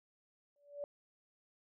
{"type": "tone with exponential growth", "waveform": "sine", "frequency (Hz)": 576, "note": "D5", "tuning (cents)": -34, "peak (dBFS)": -36, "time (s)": [0.56, 0.84], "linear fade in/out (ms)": 1, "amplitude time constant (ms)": 60, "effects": []}